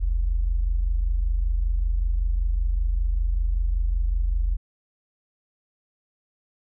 sine tone pair together, 42.9 / 68.1 Hz, F1 / C#2, -30 / -30 cents, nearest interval minor sixth, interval 800 cents, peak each -20 / -30 dBFS, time 0-4.57 s, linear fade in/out 20 ms, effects none

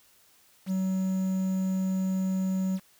triangle tone with quantisation, 188.7 Hz, F#3, 34 cents sharp, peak -23 dBFS, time 0.66-2.8 s, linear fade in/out 50 ms, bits 8, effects white hiss -61 dBFS RMS until 2.99 s

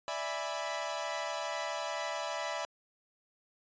sawtooth chord, E dominant seventh, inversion third, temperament equal with one note detuned, 587.3 / 659.3 / 827.3 / 987.8 Hz, D5 / E5 / G#5 / B5, 0 / 0 / -7 / 0 cents, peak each -36 / -35 / -39 / -36 dBFS, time 0.08-2.65 s, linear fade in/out 0 ms, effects resampled to 16000 Hz

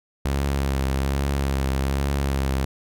sawtooth tone with vibrato, 68.3 Hz, C#2, 25 cents flat, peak -17 dBFS, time 0.25-2.65 s, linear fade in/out 5 ms, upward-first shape triangle, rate 1.2 Hz, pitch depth 44 cents each way, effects none

